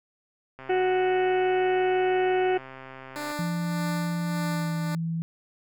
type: click train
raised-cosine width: 0.5 ms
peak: -27 dBFS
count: 361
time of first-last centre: 0.59-3.317 s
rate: 132 Hz
type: harmonic tone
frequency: 370 Hz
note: F#4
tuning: in tune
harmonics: 1 / 2 / 4 / 5 / 6 / 7 / 8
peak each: -22 / -27 / -36 / -38 / -40 / -40 / -44 dBFS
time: 0.69-2.58 s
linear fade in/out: 10 ms
type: tone with tremolo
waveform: 10% pulse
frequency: 295.9 Hz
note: D4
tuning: 13 cents sharp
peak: -22 dBFS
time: 3.16-4.95 s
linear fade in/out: 0 ms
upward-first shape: sine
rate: 1.7 Hz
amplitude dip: 45%
type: tone with pitch glide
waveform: sine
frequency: 171 to 164.89 Hz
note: F3 to E3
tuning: -36 to +1 cents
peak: -26 dBFS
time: 3.39-5.22 s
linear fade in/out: 0 ms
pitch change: -63 cents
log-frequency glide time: 4.37-4.7 s
effects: none